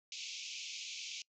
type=band-pass noise; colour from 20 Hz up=pink; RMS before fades=-45 dBFS; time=0.12-1.22 s; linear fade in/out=2 ms; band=2300 to 7000 Hz; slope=96 dB/octave; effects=noise-tail reverb RT60 0.1 s tail -24 dB re dry